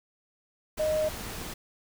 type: tone in noise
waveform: sine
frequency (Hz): 619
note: D#5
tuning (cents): -9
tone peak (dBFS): -24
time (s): 0.79-1.09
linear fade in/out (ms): 10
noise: pink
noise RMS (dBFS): -38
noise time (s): 0.77-1.54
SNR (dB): +11
effects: none